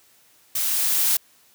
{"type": "noise with level ramp", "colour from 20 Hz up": "blue", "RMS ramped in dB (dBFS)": [-24, -19], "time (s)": [0.55, 1.17], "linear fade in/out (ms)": 5, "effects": ["white hiss -57 dBFS RMS until 1.54 s", "high-pass 80 Hz 12 dB/octave"]}